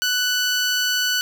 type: tone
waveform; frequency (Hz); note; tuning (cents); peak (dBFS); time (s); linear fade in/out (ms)
15% pulse; 1488; F#6; +9; -12; 0.02-1.21; 0
effects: none